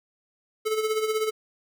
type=tone with tremolo; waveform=square; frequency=434.7 Hz; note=A4; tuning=21 cents flat; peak=-22 dBFS; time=0.65-1.31 s; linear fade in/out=20 ms; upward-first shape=sine; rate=16 Hz; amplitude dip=60%; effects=none